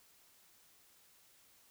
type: silence
effects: white hiss -66 dBFS RMS until 1.7 s